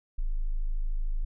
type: tone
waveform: sine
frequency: 26.64 Hz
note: G#0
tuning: 45 cents sharp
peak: -25 dBFS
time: 0.18-1.25 s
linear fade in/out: 10 ms
effects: none